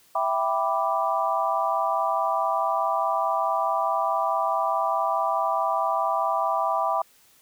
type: chord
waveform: sine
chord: E minor seventh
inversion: none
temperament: equal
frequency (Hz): 659.3 / 784 / 987.8 / 1174.7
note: E5 / G5 / B5 / D6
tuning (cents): 0 / 0 / 0 / 0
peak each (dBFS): -27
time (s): 0.15-7.02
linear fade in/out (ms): 5
effects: white hiss -58 dBFS RMS until 7.41 s